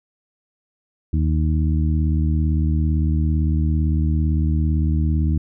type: harmonic tone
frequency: 77.78 Hz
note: D#2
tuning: in tune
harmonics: 1 / 2 / 3 / 4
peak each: -17 / -23 / -27 / -29 dBFS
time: 1.13-5.38 s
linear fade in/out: 5 ms
effects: none